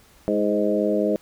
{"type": "harmonic tone with a mistuned harmonic", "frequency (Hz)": 103.83, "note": "G#2", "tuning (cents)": 0, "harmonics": [2, 3, 4, 5, 6], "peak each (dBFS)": [-25, -25, -25, -25, -25], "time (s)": [0.28, 1.16], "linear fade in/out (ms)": 0, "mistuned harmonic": 3, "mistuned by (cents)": 30, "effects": ["pink hiss -54 dBFS RMS until 1.21 s"]}